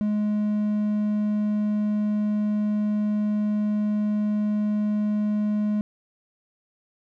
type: tone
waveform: triangle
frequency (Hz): 210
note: G#3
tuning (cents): +19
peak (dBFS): -19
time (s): 0.01-5.81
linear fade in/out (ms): 0
effects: none